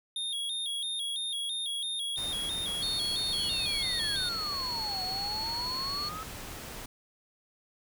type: tone with vibrato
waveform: square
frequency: 3486 Hz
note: A7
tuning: 17 cents flat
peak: -32 dBFS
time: 0.16-4.29 s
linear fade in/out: 2 ms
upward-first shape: square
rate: 3 Hz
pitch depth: 83 cents each way
type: noise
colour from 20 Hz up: pink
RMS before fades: -42 dBFS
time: 2.17-6.86 s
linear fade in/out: 5 ms
type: tone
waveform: sine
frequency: 4357 Hz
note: C#8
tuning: 31 cents flat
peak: -32 dBFS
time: 2.82-6.09 s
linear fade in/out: 5 ms
type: exponential two-way sweep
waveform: sine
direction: down then up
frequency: 3295 to 730 to 1304 Hz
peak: -38 dBFS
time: 3.34-6.23 s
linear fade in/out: 0 ms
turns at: 5.03 s
effects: none